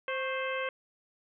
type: harmonic tone with a mistuned harmonic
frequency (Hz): 523.3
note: C5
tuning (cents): 0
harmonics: 1 / 2 / 3 / 4 / 5 / 6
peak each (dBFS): -34 / -38 / -38 / -39 / -40 / -45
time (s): 0.08-0.69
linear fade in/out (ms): 2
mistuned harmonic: 2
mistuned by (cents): +75
effects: none